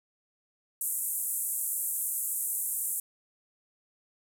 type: band-pass noise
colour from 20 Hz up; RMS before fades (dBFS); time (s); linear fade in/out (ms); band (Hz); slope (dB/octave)
white; -32; 0.81-3; 2; 7900 to 14000; 48
effects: none